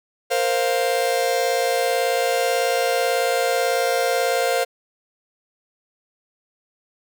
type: chord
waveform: 45% pulse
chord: Bb suspended second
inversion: none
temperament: just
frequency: 466.2 / 524.4 / 699.2 Hz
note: Bb4 / C5 / F5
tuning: 0 / +4 / +2 cents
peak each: -24 / -22 / -23 dBFS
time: 0.3-4.65 s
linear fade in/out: 20 ms
effects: none